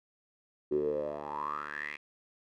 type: tone with band-pass filter sweep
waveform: 10% pulse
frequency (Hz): 74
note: D2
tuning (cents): +14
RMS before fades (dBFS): -35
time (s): 0.71-1.97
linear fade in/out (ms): 10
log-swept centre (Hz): 350 to 2300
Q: 9.7
effects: none